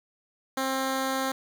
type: tone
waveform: 10% pulse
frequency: 265.4 Hz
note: C4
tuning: 25 cents sharp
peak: -18 dBFS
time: 0.57-1.32 s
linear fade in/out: 5 ms
effects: none